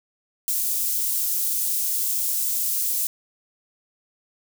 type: high-pass noise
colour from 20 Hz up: white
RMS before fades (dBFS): -24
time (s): 0.48-3.07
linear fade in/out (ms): 0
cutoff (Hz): 7900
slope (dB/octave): 12
effects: none